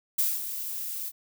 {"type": "noise with ADSR envelope", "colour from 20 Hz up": "violet", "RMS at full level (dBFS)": -24, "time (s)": [0.18, 1.12], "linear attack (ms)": 9, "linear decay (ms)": 210, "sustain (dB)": -10, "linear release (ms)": 48, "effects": []}